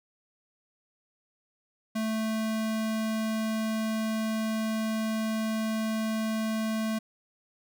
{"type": "tone", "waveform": "square", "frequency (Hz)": 220, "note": "A3", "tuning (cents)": 0, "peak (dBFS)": -28, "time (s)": [1.95, 6.99], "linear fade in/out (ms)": 10, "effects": []}